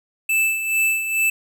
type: tone with tremolo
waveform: square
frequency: 2637 Hz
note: E7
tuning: in tune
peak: -16 dBFS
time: 0.29-1.3 s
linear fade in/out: 5 ms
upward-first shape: sine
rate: 2.3 Hz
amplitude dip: 60%
effects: none